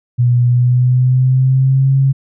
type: tone with pitch glide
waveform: sine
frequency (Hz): 122 to 135.37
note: B2 to C#3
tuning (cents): -21 to -41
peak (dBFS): -8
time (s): 0.18-2.13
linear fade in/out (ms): 20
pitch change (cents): +180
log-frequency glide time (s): 0.47-1.93
effects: none